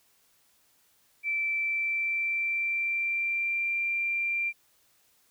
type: tone with pitch glide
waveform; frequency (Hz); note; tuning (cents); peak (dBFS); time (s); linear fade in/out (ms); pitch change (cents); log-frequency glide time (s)
sine; 2330 to 2371; D7 to D7; -14 to +16; -26; 1.23-4.53; 50; +30; 1.56-3.78
effects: white hiss -66 dBFS RMS until 5.3 s